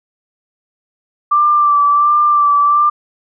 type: tone with vibrato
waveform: sine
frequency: 1174.7 Hz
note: D6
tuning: in tune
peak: -8 dBFS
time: 1.31-2.9 s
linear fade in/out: 10 ms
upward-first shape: sine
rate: 1.4 Hz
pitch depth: 27 cents each way
effects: none